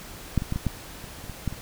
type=clicks; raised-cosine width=5 ms; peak=-8 / -18 / -14 / -15 / -11 / -27 / -27 / -23 / -13 / -24 dBFS; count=10; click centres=0.377 / 0.421 / 0.524 / 0.56 / 0.667 / 1.042 / 1.241 / 1.297 / 1.477 / 1.526 s; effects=pink hiss -42 dBFS RMS until 1.61 s